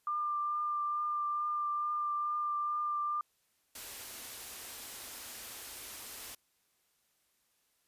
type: tone with vibrato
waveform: sine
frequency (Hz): 1193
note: D6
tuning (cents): +27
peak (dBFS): -31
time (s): 0.07-3.21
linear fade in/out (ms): 2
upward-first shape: triangle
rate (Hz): 2.3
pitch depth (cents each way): 15
type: band-stop noise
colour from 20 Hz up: white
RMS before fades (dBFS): -45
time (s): 3.75-6.35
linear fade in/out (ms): 5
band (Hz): 130 to 200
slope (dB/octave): 96
effects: white hiss -75 dBFS RMS until 7.87 s + resampled to 32000 Hz